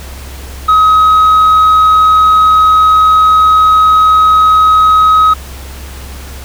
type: tone with tanh clipping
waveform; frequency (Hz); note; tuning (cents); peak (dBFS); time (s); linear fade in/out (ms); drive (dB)
sine; 1269; D#6; +34; -4; 0.68-5.34; 10; 2
effects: added 67 Hz sine -25 dBFS peak until 6.44 s + pink hiss -31 dBFS RMS until 6.44 s